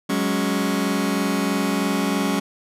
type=chord; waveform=sawtooth; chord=F# suspended second; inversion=none; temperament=just; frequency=185 / 208.1 / 277.5 Hz; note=F#3 / G#3 / C#4; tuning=0 / +4 / +2 cents; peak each=-21 / -20 / -19 dBFS; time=0.09-2.4 s; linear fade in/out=10 ms; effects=resampled to 32000 Hz